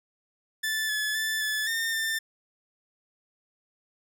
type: tone with pitch steps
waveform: sawtooth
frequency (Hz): 1754 / 1718 / 1756 / 1730 / 1817 / 1791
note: A6 / A6 / A6 / A6 / A#6 / A6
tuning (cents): -6 / -42 / -4 / -30 / -45 / +30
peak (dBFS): -23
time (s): 0.63-2.19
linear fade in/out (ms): 10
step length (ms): 260
effects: none